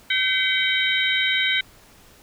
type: tone cluster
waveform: sine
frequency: 1538 / 2045 / 2265 / 3100 / 3812 Hz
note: G6 / C7 / C#7 / G7 / A#7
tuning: -33 / -40 / +37 / -20 / +38 cents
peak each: -25 dBFS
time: 0.1-1.61 s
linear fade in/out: 5 ms
effects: pink hiss -51 dBFS RMS until 2.22 s